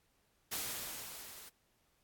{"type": "noise with level ramp", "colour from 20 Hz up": "white", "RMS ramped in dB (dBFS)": [-38, -53], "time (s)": [0.51, 1.5], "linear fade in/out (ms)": 20, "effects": ["pink hiss -75 dBFS RMS until 2.03 s", "AAC 64 kbps"]}